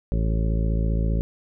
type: harmonic tone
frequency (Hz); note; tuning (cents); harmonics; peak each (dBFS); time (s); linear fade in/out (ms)
55.1; A1; +3; 1 / 2 / 3 / 4 / 5 / 6 / 7 / 8 / 10; -21 / -28 / -28 / -34 / -38 / -40 / -39 / -39 / -39; 0.12-1.21; 0
effects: none